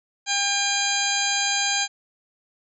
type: harmonic tone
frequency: 803 Hz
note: G5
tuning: 41 cents sharp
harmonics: 1 / 2 / 3 / 4 / 5 / 6 / 8 / 9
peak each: -29 / -29 / -29 / -29 / -29 / -29 / -29 / -29 dBFS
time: 0.26-1.88 s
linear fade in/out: 50 ms
effects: none